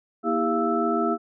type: tone cluster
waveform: sine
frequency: 237.1 / 323.7 / 400.6 / 689 / 1317 Hz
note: A#3 / E4 / G4 / F5 / E6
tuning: +30 / -31 / +38 / -24 / -2 cents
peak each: -27 dBFS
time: 0.23-1.18 s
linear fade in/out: 50 ms
effects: none